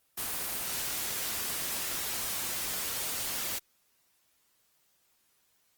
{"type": "noise", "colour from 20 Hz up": "white", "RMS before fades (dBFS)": -34, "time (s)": [0.17, 3.59], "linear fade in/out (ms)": 10, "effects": ["white hiss -71 dBFS RMS until 5.77 s", "Opus 24 kbps"]}